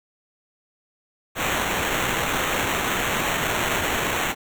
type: noise with sample-and-hold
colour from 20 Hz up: blue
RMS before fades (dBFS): -24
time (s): 1.35-4.35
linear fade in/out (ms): 50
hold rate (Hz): 4900
effects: none